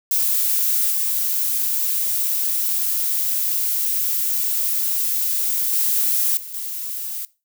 violet noise with level steps, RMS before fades -19 / -21 / -19 / -34 / -28 dBFS, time 0.11-7.25 s, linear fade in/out 2 ms, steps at 0.9 / 5.73 / 6.37 / 6.54 s, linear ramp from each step 2 ms, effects noise-tail reverb RT60 0.3 s tail -20 dB re dry

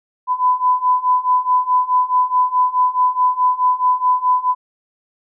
sine beating tone pair, 1000 / 1004.7 Hz, B5 / B5, +21 / +29 cents, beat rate 4.7 Hz, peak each -17 / -15 dBFS, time 0.27-4.55 s, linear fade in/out 50 ms, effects none

